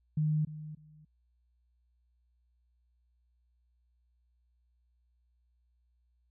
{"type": "tone with echo", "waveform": "sine", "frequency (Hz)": 153.3, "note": "D#3", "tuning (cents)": -25, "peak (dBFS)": -26, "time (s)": [0.17, 0.45], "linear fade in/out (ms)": 5, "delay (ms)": 300, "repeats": 2, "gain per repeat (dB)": -14, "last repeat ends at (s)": 1.05, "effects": ["added 60 Hz sine -69 dBFS peak until 6.3 s"]}